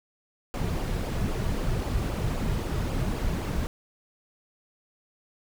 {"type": "noise with flanger", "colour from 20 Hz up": "brown", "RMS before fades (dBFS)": -28, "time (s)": [0.54, 3.67], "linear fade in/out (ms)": 0, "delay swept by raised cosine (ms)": [0.5, 3.9], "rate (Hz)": 3.8, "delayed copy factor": -0.5, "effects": []}